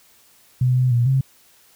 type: tone with pitch steps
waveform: sine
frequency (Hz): 126.3 / 127.2 / 119.8 / 133.4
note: B2 / C3 / A#2 / C3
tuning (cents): +39 / -48 / +48 / +34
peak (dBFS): -14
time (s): 0.61-1.21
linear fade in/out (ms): 5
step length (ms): 150
effects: white hiss -54 dBFS RMS until 1.75 s